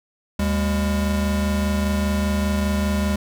square tone pair together, 75.74 / 202.2 Hz, D#2 / G#3, -46 / -46 cents, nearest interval octave + perfect fourth, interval 1700 cents, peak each -23 / -22 dBFS, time 0.39-3.16 s, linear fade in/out 5 ms, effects none

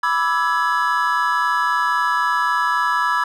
triangle chord, E dominant seventh, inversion second, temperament equal with one note detuned, 987.8 / 1174.7 / 1318.5 / 1680.5 Hz, B5 / D6 / E6 / G#6, 0 / 0 / 0 / +20 cents, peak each -19 / -22 / -20 / -20 dBFS, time 0.03-3.24 s, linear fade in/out 5 ms, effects none

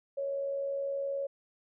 sine tone with amplitude modulation, 554 Hz, C#5, 1 cent flat, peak -29 dBFS, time 0.17-1.27 s, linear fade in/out 10 ms, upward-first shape sine, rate 79.7 Hz, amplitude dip 40%, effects none

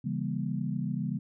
sine chord, C# diminished seventh, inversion none, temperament just, 138.59 / 166.31 / 199.57 / 239.5 Hz, C#3 / E3 / G3 / Bb3, 0 / +16 / +31 / +47 cents, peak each -34 / -35 / -34 / -36 dBFS, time 0.04-1.19 s, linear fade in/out 10 ms, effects none

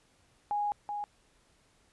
sine tone pair in turn, 826 / 826 Hz, G#5 / G#5, -10 / -10 cents, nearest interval unison, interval 0 cents, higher neither, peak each -28 / -33 dBFS, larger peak first, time 0.51-0.72 / 0.89-1.04 s, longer first, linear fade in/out 0 ms, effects pink hiss -67 dBFS RMS until 1.92 s + resampled to 24000 Hz

